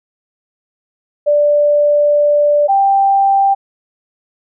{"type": "tone pair in turn", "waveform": "sine", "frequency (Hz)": [587.3, 787.1], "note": ["D5", "G5"], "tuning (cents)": [0, 7], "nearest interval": "perfect fourth", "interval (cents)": 507, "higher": "second", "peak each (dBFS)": -8, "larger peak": "neither", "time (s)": [[1.26, 2.68], [2.68, 3.55]], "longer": "first", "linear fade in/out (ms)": 20, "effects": []}